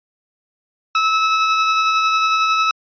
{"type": "tone with tremolo", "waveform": "sawtooth", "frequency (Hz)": 1300, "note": "E6", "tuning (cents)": -24, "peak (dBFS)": -9, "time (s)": [0.95, 2.71], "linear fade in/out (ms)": 2, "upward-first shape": "sine", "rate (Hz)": 11, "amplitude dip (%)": 25, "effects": ["resampled to 11025 Hz"]}